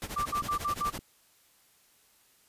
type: noise with tremolo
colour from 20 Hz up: pink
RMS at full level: -36 dBFS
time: 0.02-0.98 s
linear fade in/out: 0 ms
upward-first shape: sine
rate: 12 Hz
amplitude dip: 85%
type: click train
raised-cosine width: 3 ms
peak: -29 dBFS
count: 4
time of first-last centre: 0.14-0.99 s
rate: 3.53 Hz
type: tone bursts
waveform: sine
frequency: 1178 Hz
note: D6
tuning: 5 cents sharp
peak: -27 dBFS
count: 5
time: 0.16-0.902 s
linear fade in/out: 10 ms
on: 98 ms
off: 63 ms
effects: white hiss -64 dBFS RMS until 2.48 s + resampled to 32000 Hz

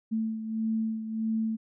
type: beating tone pair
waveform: sine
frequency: 221.4 / 223 Hz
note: A3 / A3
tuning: +11 / +23 cents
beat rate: 1.6 Hz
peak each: -28 / -35 dBFS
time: 0.11-1.57 s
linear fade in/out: 20 ms
effects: none

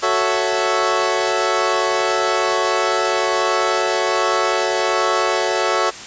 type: chord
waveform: 20% pulse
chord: F# minor seventh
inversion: none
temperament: equal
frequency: 370 / 440 / 554.4 / 659.3 Hz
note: F#4 / A4 / C#5 / E5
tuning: 0 / 0 / 0 / 0 cents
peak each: -17 dBFS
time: 0.02-5.91 s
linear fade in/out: 20 ms
effects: white hiss -33 dBFS RMS until 6.06 s + resampled to 16000 Hz

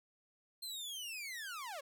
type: linear sweep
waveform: sawtooth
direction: down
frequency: 4200 to 523.3 Hz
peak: -39 dBFS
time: 0.62-1.81 s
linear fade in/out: 10 ms
effects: none

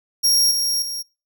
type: tone with level steps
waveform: sawtooth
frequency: 5588 Hz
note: F8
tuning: in tune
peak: -11 / -16 / -23 dBFS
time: 0.23-1.03 s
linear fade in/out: 20 ms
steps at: 0.51 / 0.82 s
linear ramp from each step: 2 ms
effects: noise-tail reverb RT60 0.3 s tail -26 dB re dry

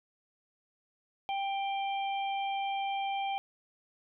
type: harmonic tone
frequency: 788 Hz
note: G5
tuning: 9 cents sharp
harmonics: 1 / 3 / 4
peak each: -31 / -41 / -43 dBFS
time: 1.29-3.38 s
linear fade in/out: 0 ms
effects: none

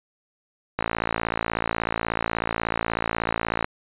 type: click train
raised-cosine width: 0.5 ms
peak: -8 dBFS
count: 162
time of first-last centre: 0.79-3.645 s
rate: 56.4 Hz
effects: resampled to 8000 Hz

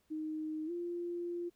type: tone with pitch glide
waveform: sine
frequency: 311.1 to 347.2 Hz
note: D#4 to F4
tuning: 0 to -10 cents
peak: -36 dBFS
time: 0.1-1.5 s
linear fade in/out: 20 ms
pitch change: +190 cents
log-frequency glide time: 0.66-0.71 s
effects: pink hiss -75 dBFS RMS until 1.55 s

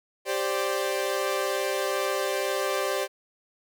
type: chord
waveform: sawtooth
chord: G suspended fourth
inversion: none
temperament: equal with one note detuned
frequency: 392 / 525.1 / 587.3 Hz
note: G4 / C5 / D5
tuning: 0 / +6 / 0 cents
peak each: -26 dBFS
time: 0.25-3.08 s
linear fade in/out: 50 ms
effects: none

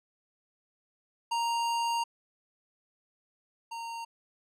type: tone pair in turn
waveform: square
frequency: 932.3 / 923.2 Hz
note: A#5 / A#5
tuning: 0 / -17 cents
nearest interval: unison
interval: 17 cents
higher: first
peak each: -28 / -37 dBFS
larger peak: first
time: 1.31-2.04 / 3.71-4.05 s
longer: first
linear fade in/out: 10 ms
effects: low-pass 9000 Hz 12 dB/octave

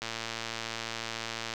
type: click train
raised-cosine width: 0.2 ms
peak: -17 dBFS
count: 174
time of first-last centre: 0.02-1.538 s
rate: 114 Hz
effects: none

